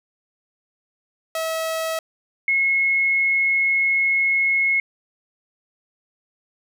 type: tone pair in turn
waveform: sawtooth / sine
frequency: 646 / 2173 Hz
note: E5 / C#7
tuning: -35 / -35 cents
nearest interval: octave + major sixth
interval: 2100 cents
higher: second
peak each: -19 / -16 dBFS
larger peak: second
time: 1.35-1.99 / 2.48-4.8 s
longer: second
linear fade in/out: 2 ms
effects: none